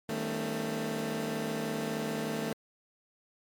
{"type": "tone cluster", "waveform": "20% pulse", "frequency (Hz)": [156.5, 197.8, 223, 256, 277.8], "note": ["D#3", "G3", "A3", "C4", "C#4"], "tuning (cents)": [10, 16, 23, -38, 4], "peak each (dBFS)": [-33, -38, -29, -38, -38], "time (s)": [0.09, 2.53], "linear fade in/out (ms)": 2, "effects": ["MP3 96 kbps"]}